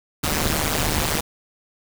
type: noise with amplitude modulation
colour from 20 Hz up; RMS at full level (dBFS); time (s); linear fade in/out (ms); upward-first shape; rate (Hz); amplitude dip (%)
pink; -18; 0.23-1.21; 10; sine; 152; 100
effects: none